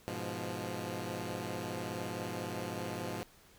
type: chord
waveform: 10% pulse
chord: F diminished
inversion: first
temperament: equal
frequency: 103.83 / 123.47 / 174.61 Hz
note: Ab2 / Cb3 / F3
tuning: 0 / 0 / 0 cents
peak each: -33 / -34 / -33 dBFS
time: 0.08-3.23 s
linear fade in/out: 0 ms
effects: pink hiss -61 dBFS RMS until 3.58 s